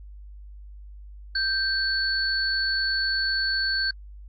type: tone pair together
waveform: sine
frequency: 1567 / 4432 Hz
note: G6 / C#8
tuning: -1 / -1 cents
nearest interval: octave + tritone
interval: 1800 cents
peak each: -25 dBFS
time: 1.35-3.91 s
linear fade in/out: 5 ms
effects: added 50 Hz sine -40 dBFS peak until 4.28 s + AAC 48 kbps